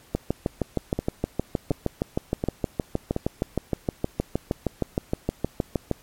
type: two click trains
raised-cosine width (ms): 2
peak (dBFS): -11 / -9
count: 4 / 38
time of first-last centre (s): 0.99-3.164 / 0.15-5.913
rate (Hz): 1.38 / 6.42
effects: pink hiss -54 dBFS RMS until 6.02 s + MP3 64 kbps